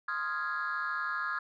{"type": "chord", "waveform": "sine", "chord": "F minor seventh", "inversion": "second", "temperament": "equal", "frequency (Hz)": [1046.5, 1244.5, 1396.9, 1661.2], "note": ["C6", "Eb6", "F6", "Ab6"], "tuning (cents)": [0, 0, 0, 0], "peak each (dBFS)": [-39, -35, -35, -34], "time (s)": [0.08, 1.39], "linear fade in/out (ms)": 5, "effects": ["tanh soft clip ceiling -26 dBFS"]}